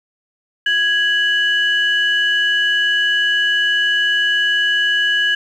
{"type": "tone pair together", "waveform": "sine", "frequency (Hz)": [1661.2, 2957], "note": ["G#6", "F#7"], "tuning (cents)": [0, -2], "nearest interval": "minor seventh", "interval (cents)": 998, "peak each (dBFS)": [-14, -17], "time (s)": [0.66, 5.35], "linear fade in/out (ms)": 5, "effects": ["tanh soft clip ceiling -7 dBFS", "8-bit"]}